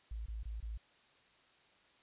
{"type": "tone bursts", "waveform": "sine", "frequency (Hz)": 55, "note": "A1", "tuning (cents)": 0, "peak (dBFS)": -39, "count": 4, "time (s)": [0.11, 0.776], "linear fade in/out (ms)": 5, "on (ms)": 150, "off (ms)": 22, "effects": ["white hiss -67 dBFS RMS until 2.02 s", "resampled to 8000 Hz"]}